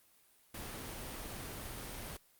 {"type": "noise", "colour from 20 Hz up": "pink", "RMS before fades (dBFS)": -44, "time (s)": [0.54, 2.17], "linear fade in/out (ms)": 5, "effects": ["white hiss -67 dBFS RMS until 2.39 s", "Opus 32 kbps"]}